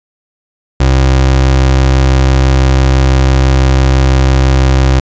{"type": "tone", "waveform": "30% pulse", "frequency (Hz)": 66, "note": "C2", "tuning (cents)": 16, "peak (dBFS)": -3, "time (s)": [0.8, 5], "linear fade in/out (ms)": 5, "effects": ["resampled to 16000 Hz"]}